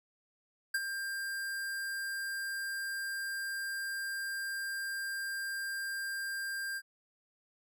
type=tone with ADSR envelope; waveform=square; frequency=1593 Hz; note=G6; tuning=27 cents sharp; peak=-28 dBFS; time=0.74-6.82 s; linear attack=7 ms; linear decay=40 ms; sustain=-8 dB; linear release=53 ms; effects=none